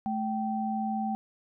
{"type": "tone pair together", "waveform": "sine", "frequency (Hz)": [217.4, 775.8], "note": ["A3", "G5"], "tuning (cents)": [-21, -18], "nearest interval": "octave + minor seventh", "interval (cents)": 2203, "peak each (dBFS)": [-30, -31], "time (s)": [0.06, 1.15], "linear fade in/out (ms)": 0, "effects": []}